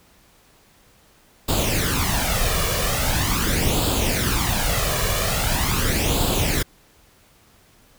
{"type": "noise with flanger", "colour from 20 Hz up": "pink", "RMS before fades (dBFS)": -21, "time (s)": [1.48, 6.63], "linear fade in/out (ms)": 10, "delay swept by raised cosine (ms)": [0.25, 1.75], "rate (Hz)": 0.42, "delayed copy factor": 0.65, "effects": ["pink hiss -55 dBFS RMS until 7.98 s"]}